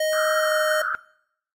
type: tone with pitch glide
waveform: square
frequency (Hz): 623 to 618.3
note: D#5 to D#5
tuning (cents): +2 to -11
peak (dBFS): -21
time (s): 0-0.82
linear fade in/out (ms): 5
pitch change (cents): -13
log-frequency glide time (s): 0.39-0.55
type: band-pass noise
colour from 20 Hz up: pink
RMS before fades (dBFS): -26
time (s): 0.13-0.95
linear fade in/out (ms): 0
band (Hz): 1300 to 1500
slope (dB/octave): 96
effects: noise-tail reverb RT60 0.7 s tail -21 dB re dry + AAC 64 kbps